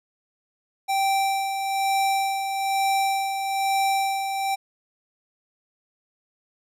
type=tone with tremolo; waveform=square; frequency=781 Hz; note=G5; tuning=7 cents flat; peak=-20 dBFS; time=0.88-4.56 s; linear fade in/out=20 ms; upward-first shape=sine; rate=1.1 Hz; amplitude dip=50%; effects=resampled to 32000 Hz